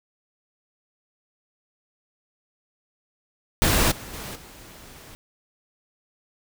pink noise with level steps, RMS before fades -20 / -39 / -35 / -45 dBFS, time 3.62-5.15 s, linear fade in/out 0 ms, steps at 3.91 / 4.13 / 4.35 s, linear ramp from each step 10 ms, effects none

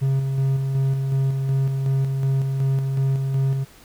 triangle tone with tremolo, 135.1 Hz, C#3, 44 cents flat, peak -15 dBFS, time 0.01-3.65 s, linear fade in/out 20 ms, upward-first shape square, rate 2.7 Hz, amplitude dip 35%, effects pink hiss -49 dBFS RMS until 3.84 s

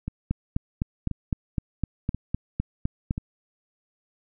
two click trains, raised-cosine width 5 ms, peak -17 / -12 dBFS, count 4 / 12, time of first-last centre 0.08-3.179 / 0.31-3.109 s, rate 0.968 / 3.93 Hz, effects none

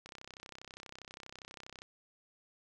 click train, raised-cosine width 0.2 ms, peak -30 dBFS, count 58, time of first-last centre 0.06-1.819 s, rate 32.4 Hz, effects none

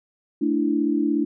sine chord, A suspended fourth, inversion none, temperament equal with one note detuned, 220 / 293.7 / 330.6 Hz, A3 / D4 / E4, 0 / 0 / +5 cents, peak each -26 / -21 / -24 dBFS, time 0.41-1.25 s, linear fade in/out 10 ms, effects none

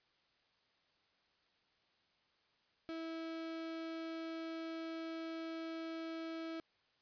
35% pulse tone, 326.1 Hz, E4, 19 cents flat, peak -40 dBFS, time 2.89-6.6 s, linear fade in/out 0 ms, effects white hiss -75 dBFS RMS until 7.01 s + resampled to 11025 Hz

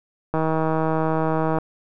click train, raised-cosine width 1 ms, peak -9 dBFS, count 199, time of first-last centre 0.34-1.585 s, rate 159 Hz, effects none

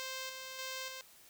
5% pulse tone with tremolo, 523.3 Hz, C5, in tune, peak -28 dBFS, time 0-1.01 s, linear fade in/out 0 ms, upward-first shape square, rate 1.7 Hz, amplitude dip 40%, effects white hiss -60 dBFS RMS until 1.29 s

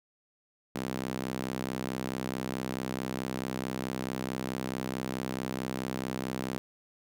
sawtooth tone with high-pass filter, 64.6 Hz, C2, 21 cents flat, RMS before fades -35 dBFS, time 0.75-6.58 s, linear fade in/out 0 ms, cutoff 210 Hz, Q 1.3, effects none

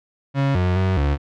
35% pulse tone with pitch steps, 138.1 / 90.7 / 94 / 71.6 Hz, C#3 / F#2 / F#2 / D2, -6 / -34 / +28 / -43 cents, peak -15 dBFS, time 0.34-1.18 s, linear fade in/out 50 ms, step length 210 ms, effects low-pass 3000 Hz 12 dB/octave

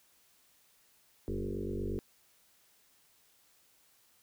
sine tone with frequency modulation, 218.6 Hz, A3, 11 cents flat, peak -33 dBFS, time 1.28-1.99 s, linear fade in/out 0 ms, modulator 48.4 Hz, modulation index 4.5, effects white hiss -67 dBFS RMS until 4.22 s

